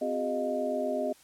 sine tone cluster, 258.7 / 362.8 / 410.6 / 618 / 698 Hz, C4 / F#4 / G#4 / D#5 / F5, -19 / -34 / -20 / -12 / -1 cents, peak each -34 / -39 / -35 / -30 / -39 dBFS, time 0.01-1.13 s, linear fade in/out 10 ms, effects white hiss -58 dBFS RMS until 1.23 s + low-pass 12000 Hz 12 dB/octave

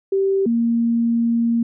sine tone pair in turn, 389.1 / 232.7 Hz, G4 / A#3, -13 / -3 cents, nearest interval major sixth, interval 890 cents, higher first, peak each -15 dBFS, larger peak neither, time 0.12-0.46 / 0.46-1.63 s, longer second, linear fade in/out 5 ms, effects none

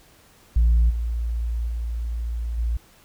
sine tone with level steps, 57.7 Hz, A#1, 17 cents flat, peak -12 / -22 / -24 / -20 dBFS, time 0.56-2.77 s, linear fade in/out 5 ms, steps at 0.89 / 1.67 / 2.57 s, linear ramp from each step 20 ms, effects tanh soft clip ceiling -12 dBFS + pink hiss -54 dBFS RMS until 3.04 s

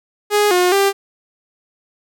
sawtooth tone with pitch steps, 415.3 / 359.4 / 395.5 Hz, G#4 / F4 / G4, 0 / +50 / +15 cents, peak -8 dBFS, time 0.3-0.93 s, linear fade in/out 50 ms, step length 210 ms, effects none

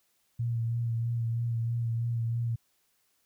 sine tone with vibrato, 116.54 Hz, A#2, in tune, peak -27 dBFS, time 0.39-2.56 s, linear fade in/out 10 ms, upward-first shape sine, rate 3.1 Hz, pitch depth 26 cents each way, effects white hiss -72 dBFS RMS until 3.25 s

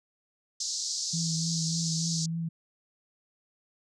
white band-pass noise, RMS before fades -33 dBFS, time 0.6-2.26 s, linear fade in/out 5 ms, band 4300 to 7000 Hz, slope 48 dB/octave
sine tone with vibrato, 164.2 Hz, E3, 6 cents flat, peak -29 dBFS, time 1.13-2.49 s, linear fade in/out 10 ms, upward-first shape triangle, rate 3.4 Hz, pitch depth 33 cents each way
effects none

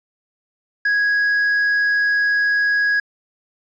triangle tone, 1659 Hz, G#6, 2 cents flat, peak -13 dBFS, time 0.85-3 s, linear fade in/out 5 ms, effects resampled to 16000 Hz + 9-bit

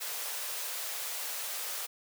white high-pass noise, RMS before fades -37 dBFS, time 0-1.87 s, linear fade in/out 20 ms, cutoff 440 Hz, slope 48 dB/octave, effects none

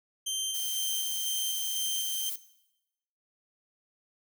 20% pulse tone with tremolo, 3136 Hz, G7, in tune, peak -25 dBFS, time 0.26-2.3 s, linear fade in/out 10 ms, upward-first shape square, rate 2 Hz, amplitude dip 25%
violet noise, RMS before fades -36 dBFS, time 0.54-2.36 s, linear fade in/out 5 ms
effects noise-tail reverb RT60 0.9 s tail -17 dB re dry

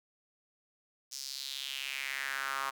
sawtooth tone with high-pass filter sweep, 136.2 Hz, C#3, 30 cents flat, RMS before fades -38 dBFS, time 1.11-2.71 s, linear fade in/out 20 ms, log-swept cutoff 5700 to 1100 Hz, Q 3.5, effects none

